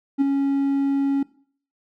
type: tone with ADSR envelope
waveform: triangle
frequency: 276.8 Hz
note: C#4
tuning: 2 cents flat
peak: -10 dBFS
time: 0.18-1.23 s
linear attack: 34 ms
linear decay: 11 ms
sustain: -6 dB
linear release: 5 ms
effects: noise-tail reverb RT60 0.5 s tail -20 dB re dry + tanh soft clip ceiling -8 dBFS